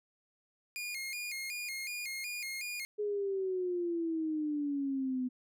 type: tone with vibrato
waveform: sawtooth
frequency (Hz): 2283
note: D7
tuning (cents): -50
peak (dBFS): -34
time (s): 0.76-2.85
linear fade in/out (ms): 0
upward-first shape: square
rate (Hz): 2.7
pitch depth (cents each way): 110
type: exponential sweep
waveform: sine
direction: down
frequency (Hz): 421.4 to 250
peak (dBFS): -31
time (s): 2.98-5.29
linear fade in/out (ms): 20
effects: none